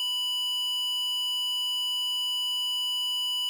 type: tone with high-pass filter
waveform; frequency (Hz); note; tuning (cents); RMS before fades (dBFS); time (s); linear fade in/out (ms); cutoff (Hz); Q
square; 987.8; B5; 0; -29; 0-3.49; 0; 2700; 6.8
effects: none